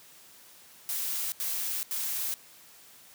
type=noise bursts; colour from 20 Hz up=blue; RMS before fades=-32 dBFS; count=3; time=0.89-2.34 s; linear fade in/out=0 ms; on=430 ms; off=80 ms; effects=white hiss -54 dBFS RMS until 3.14 s + high-pass 80 Hz 12 dB/octave